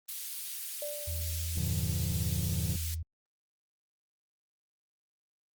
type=high-pass noise; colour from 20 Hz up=white; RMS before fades=-39 dBFS; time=0.08-2.95 s; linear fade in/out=10 ms; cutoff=2900 Hz; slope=12 dB/octave
type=tone with exponential decay; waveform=sine; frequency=587.3 Hz; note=D5; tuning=in tune; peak=-34 dBFS; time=0.82-1.7 s; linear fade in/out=2 ms; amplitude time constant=190 ms
type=tone with pitch glide; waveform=sine; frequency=82.41 to 81.65 Hz; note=E2 to E2; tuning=0 to -16 cents; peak=-33 dBFS; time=1.07-3.03 s; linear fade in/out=10 ms; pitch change=-16 cents; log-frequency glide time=1.76-2.2 s
type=chord; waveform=triangle; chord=G minor seventh; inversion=none; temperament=equal; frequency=98 / 116.54 / 146.83 / 174.61 Hz; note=G2 / Bb2 / D3 / F3; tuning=0 / 0 / 0 / 0 cents; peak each=-35 dBFS; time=1.57-2.76 s; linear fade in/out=5 ms
effects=Opus 24 kbps